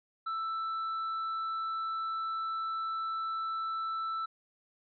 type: tone with tanh clipping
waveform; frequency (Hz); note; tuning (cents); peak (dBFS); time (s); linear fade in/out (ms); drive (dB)
sine; 1324; E6; +7; -33; 0.26-4.26; 10; 4
effects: resampled to 11025 Hz